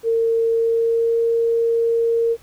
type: tone with pitch glide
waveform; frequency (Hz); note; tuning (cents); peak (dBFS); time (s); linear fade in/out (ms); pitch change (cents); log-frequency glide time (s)
sine; 456.6 to 461.6; A#4 to A#4; -36 to -17; -15; 0.03-2.37; 50; +19; 0.5-1.2
effects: pink hiss -51 dBFS RMS until 2.42 s